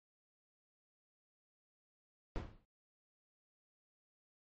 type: noise with exponential decay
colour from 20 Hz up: brown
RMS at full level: -36 dBFS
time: 2.36-2.65 s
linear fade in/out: 0 ms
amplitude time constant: 62 ms
effects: low-pass 4000 Hz 12 dB/octave + MP3 32 kbps